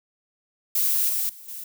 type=noise with level steps; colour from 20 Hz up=violet; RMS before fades=-22 / -25 / -44 / -36 dBFS; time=0.75-1.64 s; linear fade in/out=5 ms; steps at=1.09 / 1.29 / 1.48 s; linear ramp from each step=5 ms; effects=none